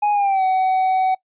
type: tone with pitch glide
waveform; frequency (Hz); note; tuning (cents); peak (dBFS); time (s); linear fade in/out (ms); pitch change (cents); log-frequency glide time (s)
triangle; 830.6 to 752.9; G#5 to F#5; 0 to +30; -13; 0.02-1.15; 10; -170; 0.12-0.44
effects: noise-tail reverb RT60 0.1 s tail -22 dB re dry + resampled to 8000 Hz